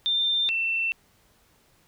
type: tone pair in turn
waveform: sine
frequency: 3592 / 2686 Hz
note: A7 / E7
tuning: +35 / +32 cents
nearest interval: perfect fourth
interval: 503 cents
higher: first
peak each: -21 / -23 dBFS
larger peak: first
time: 0.06-0.49 / 0.49-0.92 s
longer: neither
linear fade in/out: 0 ms
effects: pink hiss -62 dBFS RMS until 1.87 s